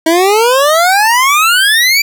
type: exponential sweep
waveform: 25% pulse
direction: up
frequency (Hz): 316.6 to 2362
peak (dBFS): -3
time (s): 0.06-2.02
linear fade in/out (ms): 5
effects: none